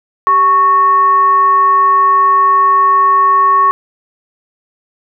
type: tone with frequency modulation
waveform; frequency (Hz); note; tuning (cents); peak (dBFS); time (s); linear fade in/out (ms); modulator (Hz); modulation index
sine; 1108.7; C#6; 0; -6; 0.27-3.71; 0; 715; 0.25
effects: none